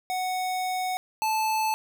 square tone pair in turn, 740 / 873.4 Hz, F#5 / A5, 0 / -13 cents, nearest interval minor third, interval 287 cents, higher second, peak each -27 / -24 dBFS, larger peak second, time 0.1-0.97 / 1.22-1.74 s, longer first, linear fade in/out 0 ms, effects none

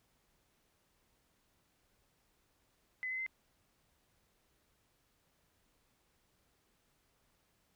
sine tone with pitch steps, 2020 / 2045 / 2070 Hz, B6 / C7 / C7, +39 / -40 / -19 cents, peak -36 dBFS, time 3.03-3.264 s, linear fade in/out 0 ms, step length 78 ms, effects pink hiss -75 dBFS RMS until 7.75 s

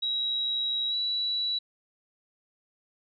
sine tone with pitch glide, 3856 to 3930 Hz, B7 to B7, -42 to -9 cents, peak -26 dBFS, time 0.02-1.59 s, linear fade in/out 10 ms, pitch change +33 cents, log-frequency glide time 0.89-0.95 s, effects none

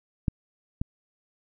clicks, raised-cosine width 5 ms, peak -11 / -15 dBFS, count 2, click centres 0.282 / 0.815 s, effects none

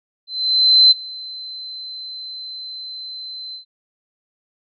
sine tone with ADSR envelope, 4068 Hz, C8, 50 cents flat, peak -6 dBFS, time 0.27-3.65 s, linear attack 640 ms, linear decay 22 ms, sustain -23 dB, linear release 110 ms, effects none

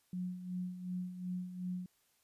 sine tone with tremolo, 181.2 Hz, F#3, 36 cents flat, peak -35 dBFS, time 0.13-1.86 s, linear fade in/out 2 ms, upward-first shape sine, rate 2.7 Hz, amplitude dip 65%, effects white hiss -74 dBFS RMS until 2.23 s + resampled to 32000 Hz

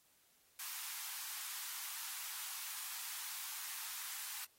white high-pass noise, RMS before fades -45 dBFS, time 0.59-4.45 s, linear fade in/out 5 ms, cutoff 830 Hz, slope 48 dB/octave, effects white hiss -71 dBFS RMS until 4.58 s + AAC 48 kbps

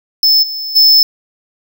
square tone with level steps, 5250 Hz, E8, 8 cents flat, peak -7 / -20 / -5 dBFS, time 0.23-1.03 s, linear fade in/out 2 ms, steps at 0.42 / 0.75 s, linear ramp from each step 20 ms, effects none

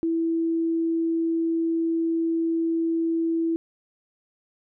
sine tone, 329.6 Hz, E4, in tune, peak -21 dBFS, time 0.03-3.56 s, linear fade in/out 0 ms, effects none

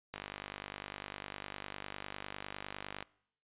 click train, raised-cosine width 0.3 ms, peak -24 dBFS, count 145, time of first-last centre 0.14-3.026 s, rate 49.9 Hz, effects noise-tail reverb RT60 0.7 s tail -23 dB re dry + resampled to 8000 Hz

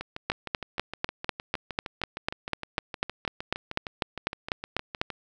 two click trains, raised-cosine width 0.3 ms, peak -18 / -9 dBFS, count 34 / 20, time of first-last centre 0.01-5.103 / 0.3-5.015 s, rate 6.48 / 4.03 Hz, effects none

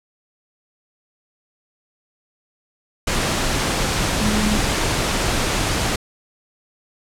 sine tone in noise, 211.5 Hz, G#3, 32 cents sharp, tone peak -19 dBFS, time 4.21-4.58 s, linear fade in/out 5 ms, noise pink, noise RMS -20 dBFS, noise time 3.07-5.96 s, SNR -2 dB, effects low-pass 9000 Hz 12 dB/octave

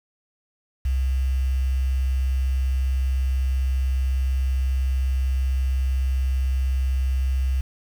sine tone with quantisation, 65.41 Hz, C2, in tune, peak -19 dBFS, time 0.85-7.61 s, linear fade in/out 5 ms, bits 7, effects none

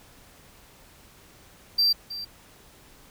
triangle tone with echo, 4699 Hz, D8, in tune, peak -17 dBFS, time 1.78-1.93 s, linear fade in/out 10 ms, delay 320 ms, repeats 1, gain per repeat -14 dB, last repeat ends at 2.25 s, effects pink hiss -53 dBFS RMS until 3.1 s

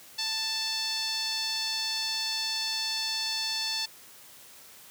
sawtooth tone with band-pass filter, 883 Hz, A5, 6 cents sharp, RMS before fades -31 dBFS, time 0.18-3.86 s, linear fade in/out 10 ms, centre 4600 Hz, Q 3.6, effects white hiss -51 dBFS RMS until 4.9 s + high-pass 80 Hz 12 dB/octave

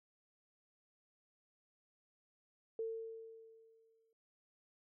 sine tone with exponential decay, 449.8 Hz, A4, 38 cents sharp, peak -36 dBFS, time 2.79-4.13 s, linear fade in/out 2 ms, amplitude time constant 290 ms, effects none

